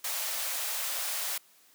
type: high-pass noise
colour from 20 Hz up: white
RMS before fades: -33 dBFS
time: 0.04-1.38 s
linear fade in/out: 5 ms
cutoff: 520 Hz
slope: 48 dB/octave
effects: white hiss -61 dBFS RMS until 1.74 s + high-pass 200 Hz 12 dB/octave